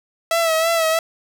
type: tone with vibrato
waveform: sawtooth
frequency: 655 Hz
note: E5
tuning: 11 cents flat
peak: -12 dBFS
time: 0.31-0.99 s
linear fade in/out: 2 ms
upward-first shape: sine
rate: 3.1 Hz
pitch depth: 46 cents each way
effects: none

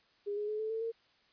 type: tone with pitch steps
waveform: sine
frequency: 408 / 417.3 / 426.8 / 436.5 / 446.5 / 456.6 Hz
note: G#4 / G#4 / G#4 / A4 / A4 / A#4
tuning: -31 / +8 / +47 / -14 / +25 / -36 cents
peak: -33 dBFS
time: 0.26-0.92 s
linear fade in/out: 20 ms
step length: 110 ms
effects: white hiss -68 dBFS RMS until 1.32 s + resampled to 11025 Hz

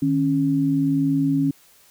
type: tone pair together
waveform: sine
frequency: 154.3 / 275.3 Hz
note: D#3 / C#4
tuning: -14 / -12 cents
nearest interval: minor seventh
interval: 1002 cents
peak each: -23 / -18 dBFS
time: 0.02-1.51 s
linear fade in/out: 5 ms
effects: white hiss -54 dBFS RMS until 1.9 s

